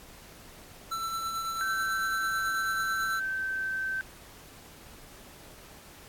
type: tone with tremolo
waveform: square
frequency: 1336 Hz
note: E6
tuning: 23 cents sharp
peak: -30 dBFS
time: 0.91-3.2 s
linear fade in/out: 10 ms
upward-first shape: triangle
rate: 9.1 Hz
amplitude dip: 40%
type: tone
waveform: sine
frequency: 1548 Hz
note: G6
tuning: 22 cents flat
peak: -29 dBFS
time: 1.61-4.01 s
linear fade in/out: 0 ms
effects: pink hiss -51 dBFS RMS until 6.08 s + AAC 64 kbps